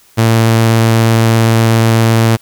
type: tone with vibrato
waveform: sawtooth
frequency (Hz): 113.5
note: A#2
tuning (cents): -46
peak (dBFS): -3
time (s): 0.17-2.37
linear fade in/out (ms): 20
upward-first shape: sine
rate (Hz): 17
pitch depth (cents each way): 8
effects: white hiss -47 dBFS RMS until 2.41 s